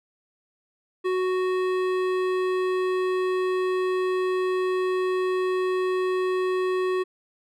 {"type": "tone with hard clipping", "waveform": "triangle", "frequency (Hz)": 370, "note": "F#4", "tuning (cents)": 0, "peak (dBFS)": -24, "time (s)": [1.04, 7.04], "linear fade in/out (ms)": 20, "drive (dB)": 18, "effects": []}